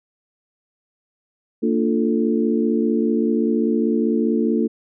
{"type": "chord", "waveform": "sine", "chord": "Bb major seventh", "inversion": "none", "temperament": "equal with one note detuned", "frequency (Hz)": [228.8, 293.7, 349.2, 440], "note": ["Bb3", "D4", "F4", "A4"], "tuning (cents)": [-32, 0, 0, 0], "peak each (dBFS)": [-19, -23, -23, -24], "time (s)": [1.62, 4.68], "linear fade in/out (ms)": 20, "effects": []}